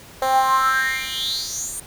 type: tone with high-pass filter sweep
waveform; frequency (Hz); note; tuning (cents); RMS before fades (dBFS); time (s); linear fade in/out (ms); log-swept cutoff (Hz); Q
10% pulse; 263.3; C4; +11; -21; 0.22-1.8; 2; 610 to 9000; 7.4
effects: pink hiss -43 dBFS RMS until 1.86 s